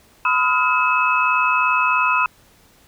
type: tone cluster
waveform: sine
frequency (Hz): 1005 / 1268 / 1411 / 2584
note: B5 / D#6 / F6 / E7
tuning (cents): +30 / +32 / +17 / -35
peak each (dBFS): -19 / -20 / -23 / -20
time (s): 0.25-2.26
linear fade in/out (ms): 2
effects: pink hiss -53 dBFS RMS until 2.87 s